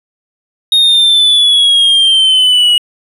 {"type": "exponential sweep", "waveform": "triangle", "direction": "down", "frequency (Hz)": [3729, 2898], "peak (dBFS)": -4, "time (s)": [0.72, 2.78], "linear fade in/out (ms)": 2, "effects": ["resampled to 32000 Hz"]}